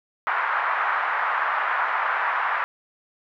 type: band-pass noise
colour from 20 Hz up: pink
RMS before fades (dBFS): -24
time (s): 0.27-2.64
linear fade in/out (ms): 0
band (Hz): 920 to 1700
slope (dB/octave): 24
effects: none